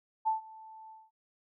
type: tone with ADSR envelope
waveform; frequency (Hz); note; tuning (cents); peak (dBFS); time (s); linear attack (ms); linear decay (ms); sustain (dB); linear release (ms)
sine; 880; A5; 0; -24; 0.25-1.11; 26; 130; -23; 210
effects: none